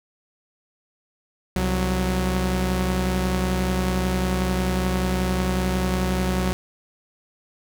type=tone pair together; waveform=sawtooth; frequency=65.2 / 184.41 Hz; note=C2 / F#3; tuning=-5 / -6 cents; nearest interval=octave + tritone; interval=1799 cents; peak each=-20 / -19 dBFS; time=1.56-6.53 s; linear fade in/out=0 ms; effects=none